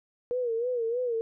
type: tone with vibrato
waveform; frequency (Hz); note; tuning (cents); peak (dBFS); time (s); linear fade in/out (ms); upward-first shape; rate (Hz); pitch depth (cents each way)
sine; 477; A#4; +40; -26; 0.31-1.21; 0; sine; 3.2; 98
effects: none